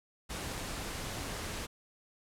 pink noise, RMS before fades -39 dBFS, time 0.29-1.67 s, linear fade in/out 20 ms, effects low-pass 11000 Hz 12 dB/octave

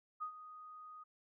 sine tone with ADSR envelope, 1244.5 Hz, D#6, in tune, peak -37 dBFS, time 0.2-1.04 s, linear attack 24 ms, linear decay 89 ms, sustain -13 dB, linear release 14 ms, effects none

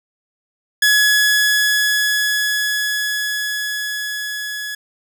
sawtooth tone with level ramp, 1690 Hz, G#6, 30 cents sharp, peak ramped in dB -7 to -21 dBFS, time 0.82-4.75 s, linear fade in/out 5 ms, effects none

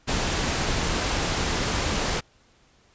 pink noise, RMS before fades -25 dBFS, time 0.07-2.21 s, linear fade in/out 20 ms, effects pink hiss -60 dBFS RMS until 2.94 s + resampled to 16000 Hz

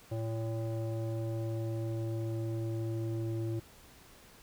square tone with low-pass filter sweep, 112.7 Hz, A2, 42 cents sharp, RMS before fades -35 dBFS, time 0.11-3.6 s, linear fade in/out 10 ms, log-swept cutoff 590 to 390 Hz, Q 2.3, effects pink hiss -57 dBFS RMS until 4.42 s

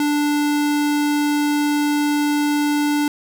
square tone, 293.7 Hz, D4, in tune, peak -17 dBFS, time 0-3.08 s, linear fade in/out 2 ms, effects none

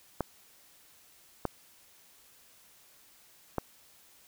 clicks, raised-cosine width 1 ms, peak -15 dBFS, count 3, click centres 0.207 / 1.453 / 3.583 s, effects white hiss -60 dBFS RMS until 4.27 s

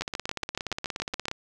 two click trains, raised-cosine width 0.2 ms, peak -14 / -12 dBFS, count 23 / 10, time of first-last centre 0.02-1.314 / 0.01-1.283 s, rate 17 / 7.07 Hz, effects none

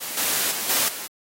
white noise with level steps, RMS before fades -31 / -23 / -28 / -21 / -33 dBFS, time 0-1.08 s, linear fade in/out 20 ms, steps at 0.17 / 0.51 / 0.69 / 0.88 s, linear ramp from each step 5 ms, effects high-pass 200 Hz 12 dB/octave + AAC 48 kbps

